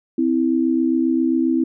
sine tone pair together, 259 / 326.5 Hz, C4 / E4, -17 / -17 cents, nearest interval major third, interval 400 cents, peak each -18 dBFS, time 0.18-1.64 s, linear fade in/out 5 ms, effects none

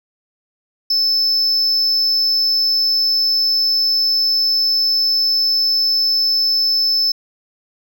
triangle tone, 5260 Hz, E8, 5 cents flat, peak -12 dBFS, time 0.9-7.12 s, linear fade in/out 5 ms, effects none

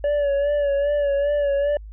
triangle tone with vibrato, 572 Hz, D5, 46 cents flat, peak -16 dBFS, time 0.04-1.77 s, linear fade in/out 2 ms, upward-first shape sine, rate 2.5 Hz, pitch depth 42 cents each way, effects added 52 Hz sine -35 dBFS peak until 1.92 s + resampled to 8000 Hz

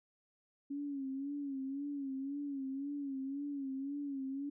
sine tone with vibrato, 277 Hz, C#4, 1 cent flat, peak -37 dBFS, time 0.7-4.5 s, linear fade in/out 10 ms, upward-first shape sine, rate 1.9 Hz, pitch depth 71 cents each way, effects none

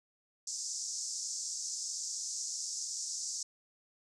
pink band-pass noise, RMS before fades -39 dBFS, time 0.47-3.43 s, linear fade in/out 5 ms, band 5300 to 7700 Hz, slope 48 dB/octave, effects none

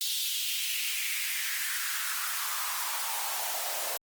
white noise with high-pass filter sweep, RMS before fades -32 dBFS, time 0.01-3.97 s, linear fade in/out 0 ms, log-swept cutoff 3700 to 590 Hz, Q 3.3, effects Opus 24 kbps

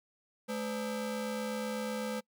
40% pulse ring-modulated tone, 360 Hz, F#4, 47 cents flat, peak -30 dBFS, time 0.48-2.21 s, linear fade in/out 20 ms, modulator 146 Hz, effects noise-tail reverb RT60 0.1 s tail -25 dB re dry

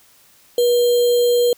sine tone with sample-and-hold, 482.4 Hz, B4, 41 cents flat, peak -12 dBFS, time 0.58-1.53 s, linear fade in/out 2 ms, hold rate 3675 Hz, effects white hiss -52 dBFS RMS until 1.57 s

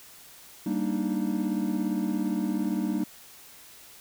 triangle chord, Eb major seventh, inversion first, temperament equal, 196 / 233.1 / 293.7 / 311.1 Hz, G3 / Bb3 / D4 / Eb4, 0 / 0 / 0 / 0 cents, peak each -28 / -29 / -31 / -29 dBFS, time 0.66-3.04 s, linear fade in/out 5 ms, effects white hiss -50 dBFS RMS until 4 s

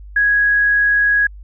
sine tone, 1661.2 Hz, G#6, in tune, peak -11 dBFS, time 0.16-1.27 s, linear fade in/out 5 ms, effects added 50 Hz sine -33 dBFS peak until 1.43 s

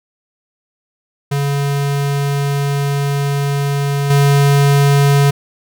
square tone with level steps, 141.3 Hz, C#3, 34 cents sharp, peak -15 / -9 dBFS, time 1.31-5.31 s, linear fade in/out 10 ms, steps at 4.1 s, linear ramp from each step 5 ms, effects none

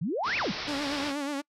sine exponential two-way sweep, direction up then down, 142.1 to 2758 to 142.1 Hz, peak -27 dBFS, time 0.01-0.52 s, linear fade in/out 10 ms, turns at 0.37 s
white low-pass noise, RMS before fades -36 dBFS, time 0.23-1.14 s, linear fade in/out 50 ms, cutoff 5500 Hz, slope 96 dB/octave
sawtooth tone with vibrato, 285.1 Hz, C#4, 49 cents sharp, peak -26 dBFS, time 0.67-1.42 s, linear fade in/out 20 ms, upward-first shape sine, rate 8.3 Hz, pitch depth 73 cents each way
effects noise-tail reverb RT60 0.1 s tail -26 dB re dry + low-pass 9000 Hz 12 dB/octave

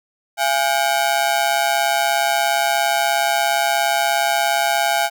sawtooth ring-modulated tone, 753 Hz, F#5, 30 cents sharp, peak -9 dBFS, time 0.37-5.1 s, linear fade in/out 50 ms, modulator 68.5 Hz, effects none

